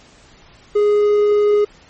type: tone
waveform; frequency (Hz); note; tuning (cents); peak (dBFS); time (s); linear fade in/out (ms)
triangle; 415.3; G#4; 0; -9; 0.75-1.65; 10
effects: pink hiss -47 dBFS RMS until 1.89 s + MP3 32 kbps